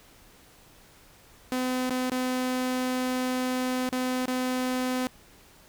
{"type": "tone with dropouts", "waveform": "sawtooth", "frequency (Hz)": 254.3, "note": "C4", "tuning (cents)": -49, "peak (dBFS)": -22, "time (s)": [1.52, 5.07], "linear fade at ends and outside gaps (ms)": 1, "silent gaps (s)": [[1.896, 1.906], [2.099, 2.118], [3.89, 3.925], [4.256, 4.279]], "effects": ["pink hiss -55 dBFS RMS until 5.68 s"]}